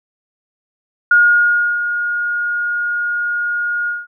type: tone with ADSR envelope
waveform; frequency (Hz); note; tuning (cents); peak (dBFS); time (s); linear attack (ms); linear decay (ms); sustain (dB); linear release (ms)
sine; 1431; F6; +42; -6; 1.11-4.07; 4; 670; -10; 190
effects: none